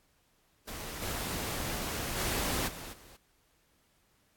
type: noise with level steps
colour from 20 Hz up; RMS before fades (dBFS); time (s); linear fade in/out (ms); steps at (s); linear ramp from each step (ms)
pink; -41 / -36 / -32 / -44 / -55; 0.67-3.17; 10; 1.01 / 2.16 / 2.67 / 2.92; 20
effects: pink hiss -70 dBFS RMS until 4.36 s + AAC 64 kbps